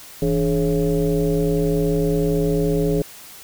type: tone with frequency modulation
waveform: sine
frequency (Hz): 291.4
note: D4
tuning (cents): -13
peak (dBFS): -16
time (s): 0.22-3.02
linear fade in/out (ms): 2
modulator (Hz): 128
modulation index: 1.7
effects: white hiss -41 dBFS RMS until 3.43 s